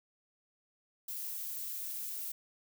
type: noise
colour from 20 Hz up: violet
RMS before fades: -40 dBFS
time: 1.08-2.32 s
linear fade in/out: 5 ms
effects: none